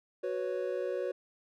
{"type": "chord", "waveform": "triangle", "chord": "F# suspended fourth", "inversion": "none", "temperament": "equal", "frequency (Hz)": [370, 493.9, 554.4], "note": ["F#4", "B4", "C#5"], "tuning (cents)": [0, 0, 0], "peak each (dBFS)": -34, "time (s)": [0.23, 1.12], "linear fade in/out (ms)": 10, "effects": []}